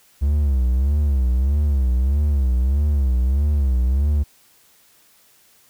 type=tone with vibrato; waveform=triangle; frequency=67.7 Hz; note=C#2; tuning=40 cents flat; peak=-13 dBFS; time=0.21-4.24 s; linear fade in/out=20 ms; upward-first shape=sine; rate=1.6 Hz; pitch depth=160 cents each way; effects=white hiss -55 dBFS RMS until 5.69 s

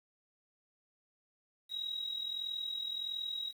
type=tone with amplitude modulation; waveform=sine; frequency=3828 Hz; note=A#7; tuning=45 cents sharp; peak=-33 dBFS; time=1.69-3.53 s; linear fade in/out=50 ms; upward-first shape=sine; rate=41.5 Hz; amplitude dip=65%; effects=10-bit

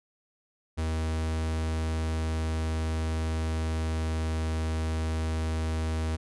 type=tone; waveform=45% pulse; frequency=79.8 Hz; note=D#2; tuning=44 cents sharp; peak=-27 dBFS; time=0.77-6.17 s; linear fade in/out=20 ms; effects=resampled to 24000 Hz

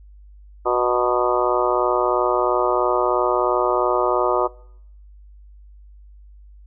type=harmonic tone with a mistuned harmonic; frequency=123 Hz; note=B2; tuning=7 cents flat; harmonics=3 / 4 / 5 / 6 / 7 / 8 / 9 / 10; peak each=-22 / -24 / -23 / -27 / -27 / -26 / -27 / -25 dBFS; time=0.65-4.48 s; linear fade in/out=20 ms; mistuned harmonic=7; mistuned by=+47 cents; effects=noise-tail reverb RT60 0.7 s tail -23 dB re dry + added 50 Hz sine -42 dBFS peak until 6.66 s

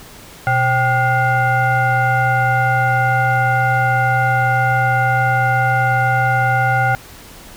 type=tone with frequency modulation; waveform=sine; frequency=779 Hz; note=G5; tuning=11 cents flat; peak=-12 dBFS; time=0.47-6.95 s; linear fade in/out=0 ms; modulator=656 Hz; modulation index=1.3; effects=pink hiss -39 dBFS RMS until 7.56 s

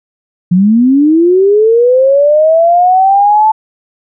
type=linear sweep; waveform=sine; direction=up; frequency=171.2 to 880 Hz; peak=-4 dBFS; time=0.51-3.52 s; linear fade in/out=10 ms; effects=none

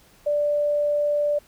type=tone; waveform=sine; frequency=587.3 Hz; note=D5; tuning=in tune; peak=-19 dBFS; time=0.26-1.39 s; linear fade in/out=10 ms; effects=pink hiss -55 dBFS RMS until 1.47 s

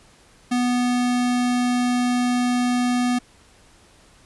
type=tone; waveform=square; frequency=246.2 Hz; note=B3; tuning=5 cents flat; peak=-19 dBFS; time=0.51-3.19 s; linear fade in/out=10 ms; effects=pink hiss -53 dBFS RMS until 4.25 s + resampled to 24000 Hz

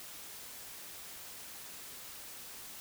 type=silence; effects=white hiss -48 dBFS RMS until 2.8 s

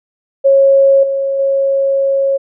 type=tone with level steps; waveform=sine; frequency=547 Hz; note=C#5; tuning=23 cents flat; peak=-5 / -13 / -10 dBFS; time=0.44-2.38 s; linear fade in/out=20 ms; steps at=1.03 / 1.39 s; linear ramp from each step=5 ms; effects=none

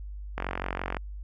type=click train; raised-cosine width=0.5 ms; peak=-15 dBFS; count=28; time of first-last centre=0.38-0.968 s; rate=45.9 Hz; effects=added 50 Hz sine -36 dBFS peak until 1.23 s

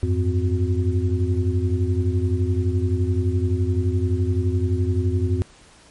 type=tone cluster; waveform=sine; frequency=88.1 / 99.8 / 257.6 / 363.8 Hz; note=F2 / G2 / C4 / F#4; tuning=+16 / +32 / -27 / -29 cents; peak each=-20 / -23 / -28 / -28 dBFS; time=0.03-5.42 s; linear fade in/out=0 ms; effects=pink hiss -50 dBFS RMS until 5.9 s + MP3 48 kbps

